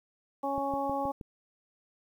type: harmonic tone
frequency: 277.2 Hz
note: C#4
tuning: in tune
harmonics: 1 / 2 / 3 / 4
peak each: -36 / -34 / -32 / -38 dBFS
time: 0.43-1.12 s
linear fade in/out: 10 ms
type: click train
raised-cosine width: 3 ms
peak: -28 dBFS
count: 5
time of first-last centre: 0.58-1.212 s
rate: 6.33 Hz
effects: 10-bit